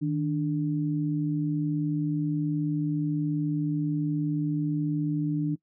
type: tone pair together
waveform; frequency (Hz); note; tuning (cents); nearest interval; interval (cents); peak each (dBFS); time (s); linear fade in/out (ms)
sine; 155.56 / 294.3; D#3 / D4; 0 / +4; major seventh; 1104; -27; 0.01-5.56; 20
effects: noise-tail reverb RT60 0.1 s tail -22 dB re dry